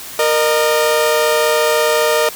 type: tone pair together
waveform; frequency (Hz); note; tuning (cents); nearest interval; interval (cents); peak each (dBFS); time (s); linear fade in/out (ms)
sawtooth; 466.2 / 610; A#4 / D#5; 0 / -34; perfect fourth; 466; -11; 0.19-2.29; 2
effects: white hiss -31 dBFS RMS until 2.35 s